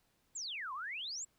sine exponential two-way sweep, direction down then up, 7902 to 993 to 7902 Hz, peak -39 dBFS, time 0.35-1.25 s, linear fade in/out 10 ms, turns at 0.73 s, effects pink hiss -75 dBFS RMS until 1.38 s

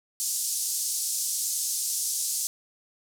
pink band-pass noise, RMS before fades -29 dBFS, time 0.2-2.47 s, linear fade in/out 0 ms, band 5700 to 12000 Hz, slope 24 dB/octave, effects none

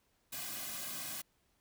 white noise with comb filter, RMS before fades -42 dBFS, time 0.32-1.22 s, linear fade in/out 10 ms, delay 2.2 ms, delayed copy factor -0.95, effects pink hiss -75 dBFS RMS until 1.6 s

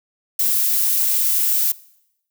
violet noise, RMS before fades -18 dBFS, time 0.39-1.72 s, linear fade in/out 5 ms, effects noise-tail reverb RT60 0.8 s tail -21 dB re dry

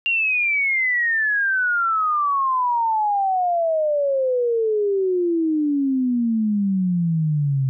sine exponential sweep, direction down, 2794 to 130.81 Hz, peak -17 dBFS, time 0.06-7.69 s, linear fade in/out 0 ms, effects none

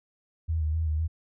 sine tone with vibrato, 79 Hz, D#2, 27 cents sharp, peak -24 dBFS, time 0.48-1.08 s, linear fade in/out 20 ms, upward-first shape square, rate 3.9 Hz, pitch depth 41 cents each way, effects none

